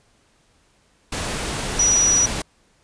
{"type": "tone in noise", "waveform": "sine", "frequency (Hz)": 5840, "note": "F#8", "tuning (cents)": -24, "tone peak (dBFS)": -14, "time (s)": [1.79, 2.26], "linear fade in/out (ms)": 5, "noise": "pink", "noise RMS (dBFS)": -26, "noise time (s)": [1.12, 2.42], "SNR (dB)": 9, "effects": ["pink hiss -60 dBFS RMS until 2.83 s", "resampled to 22050 Hz"]}